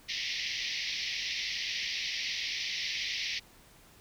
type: band-pass noise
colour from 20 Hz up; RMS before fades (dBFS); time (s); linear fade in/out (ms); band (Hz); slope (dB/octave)
pink; -35; 0.08-3.4; 20; 1900 to 5800; 96
effects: pink hiss -58 dBFS RMS until 4 s